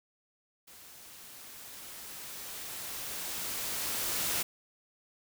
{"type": "noise with level ramp", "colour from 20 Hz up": "white", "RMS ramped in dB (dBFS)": [-53, -31], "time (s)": [0.67, 4.43], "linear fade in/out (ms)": 10, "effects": []}